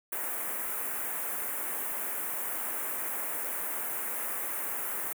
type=band-stop noise; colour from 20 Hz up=white; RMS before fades=-34 dBFS; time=0.12-5.13 s; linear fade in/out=5 ms; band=2100 to 9600 Hz; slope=24 dB/octave; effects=high-pass 300 Hz 12 dB/octave